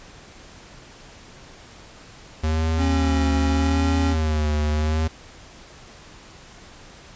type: tone with vibrato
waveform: square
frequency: 77.78 Hz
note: D#2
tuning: in tune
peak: -20 dBFS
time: 2.43-5.08 s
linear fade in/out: 10 ms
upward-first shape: sine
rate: 0.81 Hz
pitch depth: 58 cents each way
type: tone with pitch glide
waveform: square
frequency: 271.2 to 274.4 Hz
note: C#4 to C#4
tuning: -38 to -17 cents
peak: -23 dBFS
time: 2.77-4.16 s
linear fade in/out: 50 ms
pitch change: +21 cents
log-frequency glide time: 3.07-4.05 s
effects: pink hiss -45 dBFS RMS until 7.15 s + resampled to 16000 Hz